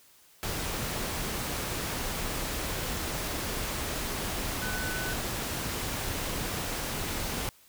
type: tone in noise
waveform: sine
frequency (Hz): 1500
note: F#6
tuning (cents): +23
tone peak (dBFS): -35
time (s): 4.62-5.13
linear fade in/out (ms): 0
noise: pink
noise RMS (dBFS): -33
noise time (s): 0.43-7.49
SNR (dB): -5
effects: white hiss -59 dBFS RMS until 7.68 s

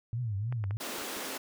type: tone with vibrato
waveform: sine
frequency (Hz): 110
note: A2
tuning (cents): 0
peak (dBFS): -30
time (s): 0.13-0.77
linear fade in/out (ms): 0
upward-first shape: triangle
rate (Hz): 3.2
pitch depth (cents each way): 250
type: clicks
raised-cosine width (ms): 0.5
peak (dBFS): -28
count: 6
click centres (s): 0.525 / 0.64 / 0.709 / 0.983 / 1.019 / 1.168
type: high-pass noise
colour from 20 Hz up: pink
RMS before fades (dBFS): -38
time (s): 0.8-1.38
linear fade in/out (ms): 10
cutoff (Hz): 250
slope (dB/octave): 24
effects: none

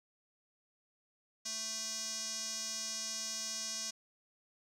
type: tone with band-pass filter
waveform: square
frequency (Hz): 221.3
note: A3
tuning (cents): +10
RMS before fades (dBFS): -40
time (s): 1.45-3.91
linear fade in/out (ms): 10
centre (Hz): 5900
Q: 4.5
effects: none

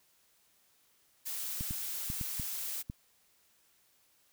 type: noise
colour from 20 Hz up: blue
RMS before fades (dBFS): -38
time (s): 1.25-2.83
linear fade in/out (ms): 20
type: clicks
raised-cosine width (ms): 5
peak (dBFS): -26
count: 6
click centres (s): 1.609 / 1.709 / 2.101 / 2.212 / 2.398 / 2.899
effects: white hiss -69 dBFS RMS until 4.32 s

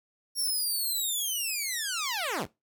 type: linear sweep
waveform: 10% pulse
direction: down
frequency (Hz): 5590 to 49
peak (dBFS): -21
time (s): 0.35-2.47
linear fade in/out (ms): 50
effects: noise-tail reverb RT60 0.2 s tail -19 dB re dry

